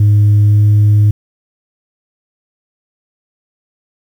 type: tone with pitch glide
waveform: sine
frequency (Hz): 103.83 to 104.55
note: G#2 to G#2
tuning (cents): 0 to +12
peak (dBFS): -3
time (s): 0-1.11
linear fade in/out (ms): 5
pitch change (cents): +12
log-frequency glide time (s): 0.45-0.62
effects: tanh soft clip ceiling -4 dBFS + 7-bit